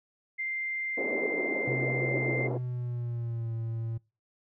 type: tone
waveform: sine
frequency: 2093 Hz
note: C7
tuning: in tune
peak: -30 dBFS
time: 0.38-2.48 s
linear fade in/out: 20 ms
type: band-pass noise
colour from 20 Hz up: white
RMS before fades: -33 dBFS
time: 0.97-2.58 s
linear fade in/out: 10 ms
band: 280 to 530 Hz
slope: 24 dB/octave
type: tone with pitch glide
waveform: triangle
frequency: 130.2 to 114 Hz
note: C3 to A#2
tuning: -8 to -38 cents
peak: -29 dBFS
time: 1.67-3.98 s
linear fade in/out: 10 ms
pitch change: -230 cents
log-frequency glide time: 2.21-3.53 s
effects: noise-tail reverb RT60 0.3 s tail -24 dB re dry